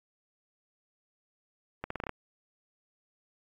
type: accelerating click train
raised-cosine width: 0.5 ms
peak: -19 dBFS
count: 7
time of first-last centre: 1.84-2.093 s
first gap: 64 ms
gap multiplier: 0.83
effects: AAC 48 kbps